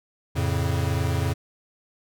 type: chord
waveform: square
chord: F augmented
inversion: none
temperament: equal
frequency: 87.31 / 110 / 138.59 Hz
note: F2 / A2 / C#3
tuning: 0 / 0 / 0 cents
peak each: -26 / -28 / -28 dBFS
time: 0.35-1.34 s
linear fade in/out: 20 ms
effects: none